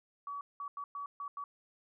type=tone bursts at uneven times; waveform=sine; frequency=1137 Hz; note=C#6; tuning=44 cents sharp; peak=-38 dBFS; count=6; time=0.27-0.41 / 0.6-0.68 / 0.77-0.84 / 0.95-1.06 / 1.2-1.28 / 1.37-1.44 s; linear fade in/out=2 ms; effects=none